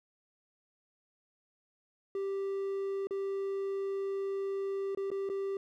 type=tone with dropouts; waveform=triangle; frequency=392 Hz; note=G4; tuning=in tune; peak=-30 dBFS; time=2.15-5.57 s; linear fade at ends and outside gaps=2 ms; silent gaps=3.071-3.108 / 4.949-4.973 / 5.104-5.115 / 5.291-5.298 s; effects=none